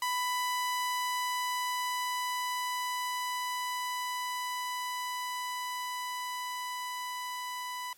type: tone with level ramp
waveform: sawtooth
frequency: 994 Hz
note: B5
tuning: 11 cents sharp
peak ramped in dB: -25 to -32 dBFS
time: 0.02-7.93 s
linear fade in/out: 2 ms
effects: white hiss -61 dBFS RMS until 7.97 s + MP3 64 kbps